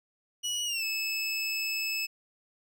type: tone with pitch glide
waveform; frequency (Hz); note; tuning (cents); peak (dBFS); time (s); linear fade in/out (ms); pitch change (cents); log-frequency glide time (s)
25% pulse; 2926 to 2607; F#7 to E7; -20 to -20; -26; 0.43-2.07; 20; -200; 0.65-0.84
effects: none